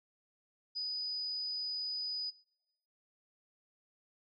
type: tone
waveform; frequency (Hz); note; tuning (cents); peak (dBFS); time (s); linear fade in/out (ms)
sine; 4971; D#8; -2; -35; 0.75-2.31; 20
effects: noise-tail reverb RT60 1.0 s tail -25 dB re dry